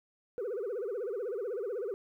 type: tone with vibrato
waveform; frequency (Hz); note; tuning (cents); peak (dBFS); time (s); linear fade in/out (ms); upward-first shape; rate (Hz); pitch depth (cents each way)
sine; 440; A4; 0; -31; 0.38-1.94; 0; sine; 16; 250
effects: tanh soft clip ceiling -31 dBFS + 12-bit